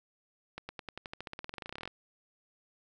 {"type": "accelerating click train", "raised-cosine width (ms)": 0.3, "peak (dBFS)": -24, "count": 25, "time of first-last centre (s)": [0.58, 1.876], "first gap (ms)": 110, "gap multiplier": 0.93, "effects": []}